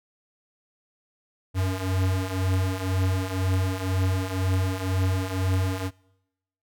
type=beating tone pair; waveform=square; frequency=92.5 / 94.5 Hz; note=F#2 / F#2; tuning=0 / +37 cents; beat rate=2 Hz; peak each=-29 / -25 dBFS; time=1.54-5.91 s; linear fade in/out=50 ms; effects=noise-tail reverb RT60 0.9 s tail -25 dB re dry